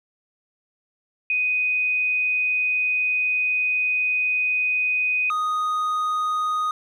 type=tone pair in turn; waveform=sine / triangle; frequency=2496 / 1243 Hz; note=D#7 / D#6; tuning=+5 / -2 cents; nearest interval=octave; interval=1207 cents; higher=first; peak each=-19 dBFS; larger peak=neither; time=1.3-5.3 / 5.3-6.71 s; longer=first; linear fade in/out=2 ms; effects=none